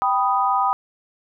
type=chord; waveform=sine; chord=G augmented; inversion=none; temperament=equal; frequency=784 / 987.8 / 1244.5 Hz; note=G5 / B5 / D#6; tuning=0 / 0 / 0 cents; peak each=-21 dBFS; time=0.02-0.73 s; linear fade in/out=0 ms; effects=none